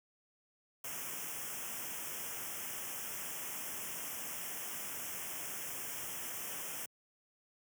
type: band-stop noise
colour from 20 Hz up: white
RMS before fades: -42 dBFS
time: 0.84-6.86 s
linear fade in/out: 5 ms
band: 3300 to 5300 Hz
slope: 96 dB/octave
effects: high-pass 100 Hz 12 dB/octave